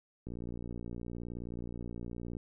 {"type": "click train", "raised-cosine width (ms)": 3, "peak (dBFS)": -29, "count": 125, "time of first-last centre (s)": [0.27, 2.368], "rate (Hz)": 59.1, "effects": []}